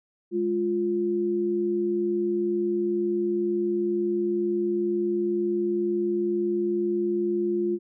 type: tone pair together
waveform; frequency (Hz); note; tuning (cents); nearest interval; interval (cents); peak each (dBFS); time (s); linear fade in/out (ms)
sine; 207.9 / 350; G#3 / F4; +2 / +4; major sixth; 902; -30 / -23; 0.31-7.79; 50
effects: none